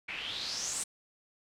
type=noise with low-pass filter sweep; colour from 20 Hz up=white; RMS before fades=-37 dBFS; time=0.08-0.84 s; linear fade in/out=10 ms; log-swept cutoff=2300 to 8700 Hz; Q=5.5; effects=none